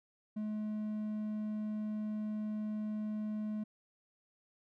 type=tone; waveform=triangle; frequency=213.2 Hz; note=G#3; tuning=46 cents sharp; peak=-33 dBFS; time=0.36-3.64 s; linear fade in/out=10 ms; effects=none